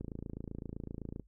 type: click train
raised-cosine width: 3 ms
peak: -28 dBFS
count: 34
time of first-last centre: 0.01-1.197 s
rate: 27.8 Hz
effects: noise-tail reverb RT60 0.1 s tail -23 dB re dry + added 50 Hz sine -61 dBFS peak until 1.27 s